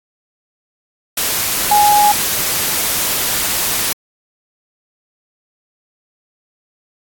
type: tone in noise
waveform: sine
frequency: 830.6 Hz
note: G#5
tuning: in tune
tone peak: -8 dBFS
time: 1.71-2.12 s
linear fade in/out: 5 ms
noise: white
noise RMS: -17 dBFS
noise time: 1.17-3.93 s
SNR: +6 dB
effects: AAC 64 kbps